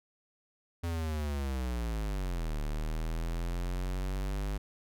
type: linear two-way sweep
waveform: square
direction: down then up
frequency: 85.8 to 36.84 to 50.6 Hz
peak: -32 dBFS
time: 0.83-4.58 s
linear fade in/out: 10 ms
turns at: 2.58 s
effects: none